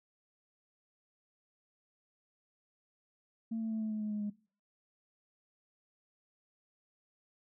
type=tone with pitch steps; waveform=sine; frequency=225.6 / 222.9 / 220.2 / 217.5 / 214.9 / 212.3 / 209.8 / 207.2 Hz; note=A3 / A3 / A3 / A3 / A3 / G#3 / G#3 / G#3; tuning=+44 / +23 / +2 / -20 / -41 / +38 / +18 / -4 cents; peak=-32 dBFS; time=3.51-4.302 s; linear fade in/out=10 ms; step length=99 ms; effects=noise-tail reverb RT60 0.4 s tail -21 dB re dry + tanh soft clip ceiling -30 dBFS